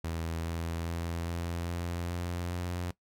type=tone with pitch steps; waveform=sawtooth; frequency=82.41 / 83.37 / 84.34 / 85.32 / 86.31 / 87.31 / 88.32 Hz; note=E2 / E2 / E2 / F2 / F2 / F2 / F2; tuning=0 / +20 / +40 / -40 / -20 / 0 / +20 cents; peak=-29 dBFS; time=0.04-2.91 s; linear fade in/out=5 ms; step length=410 ms; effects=noise-tail reverb RT60 0.1 s tail -19 dB re dry